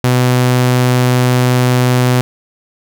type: tone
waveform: sawtooth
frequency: 125.3 Hz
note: B2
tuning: 25 cents sharp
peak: -5 dBFS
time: 0.04-2.21 s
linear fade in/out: 0 ms
effects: none

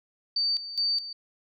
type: tone with tremolo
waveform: sine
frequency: 4598 Hz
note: D8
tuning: 37 cents flat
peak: -23 dBFS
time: 0.36-1.13 s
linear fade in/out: 5 ms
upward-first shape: square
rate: 2.4 Hz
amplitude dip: 75%
effects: none

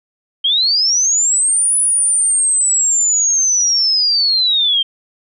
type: linear two-way sweep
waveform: sine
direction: up then down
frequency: 3136 to 9956 to 3136 Hz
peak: -11 dBFS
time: 0.44-4.83 s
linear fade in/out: 10 ms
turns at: 1.76 s
effects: none

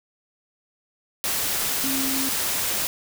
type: tone in noise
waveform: sine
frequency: 267.8 Hz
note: C4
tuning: 40 cents sharp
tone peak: -27 dBFS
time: 1.84-2.29 s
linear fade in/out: 0 ms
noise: white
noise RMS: -25 dBFS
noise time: 1.24-2.87 s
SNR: -5 dB
effects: none

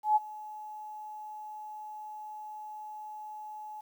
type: tone with ADSR envelope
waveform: sine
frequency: 852 Hz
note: G#5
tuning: 44 cents sharp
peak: -19 dBFS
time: 0.03-3.81 s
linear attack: 130 ms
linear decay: 25 ms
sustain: -21 dB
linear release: 7 ms
effects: 10-bit

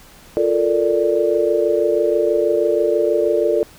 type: chord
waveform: sine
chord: Bb major seventh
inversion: second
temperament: equal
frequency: 349.2 / 440 / 466.2 / 587.3 Hz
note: F4 / A4 / Bb4 / D5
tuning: 0 / 0 / 0 / 0 cents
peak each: -20 / -18 / -22 / -19 dBFS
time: 0.37-3.63 s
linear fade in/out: 0 ms
effects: pink hiss -45 dBFS RMS until 3.78 s

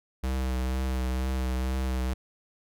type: tone with vibrato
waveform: square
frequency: 64.4 Hz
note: C2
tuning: 27 cents flat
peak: -27 dBFS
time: 0.23-2.14 s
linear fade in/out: 10 ms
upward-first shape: triangle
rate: 2.1 Hz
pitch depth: 29 cents each way
effects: none

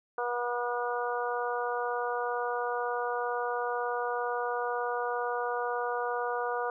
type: harmonic tone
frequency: 242.1 Hz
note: B3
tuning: 34 cents flat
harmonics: 2 / 3 / 4 / 5 / 6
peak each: -33 / -35 / -36 / -37 / -38 dBFS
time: 0.18-6.7 s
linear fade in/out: 2 ms
effects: none

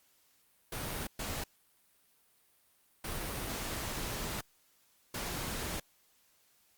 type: noise bursts at uneven times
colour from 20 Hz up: pink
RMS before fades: -38 dBFS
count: 4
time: 0.72-1.07 / 1.19-1.44 / 3.04-4.41 / 5.14-5.8 s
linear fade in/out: 5 ms
effects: white hiss -69 dBFS RMS until 6.77 s + Opus 48 kbps

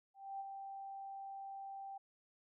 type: tone with ADSR envelope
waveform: sine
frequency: 784 Hz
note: G5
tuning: in tune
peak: -40 dBFS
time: 0.14-1.98 s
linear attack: 260 ms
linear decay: 28 ms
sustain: -5 dB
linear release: 8 ms
effects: none

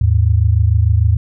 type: tone pair together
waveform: sine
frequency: 79.7 / 106.39 Hz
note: D#2 / G#2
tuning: +42 / +42 cents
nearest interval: perfect fourth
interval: 500 cents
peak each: -12 dBFS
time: 0.01-1.17 s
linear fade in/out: 5 ms
effects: none

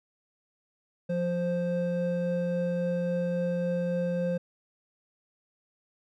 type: tone pair together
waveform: triangle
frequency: 175.64 / 523.3 Hz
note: F3 / C5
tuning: +10 / 0 cents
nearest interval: octave + perfect fifth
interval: 1890 cents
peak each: -27 dBFS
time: 1.09-4.38 s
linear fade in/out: 10 ms
effects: none

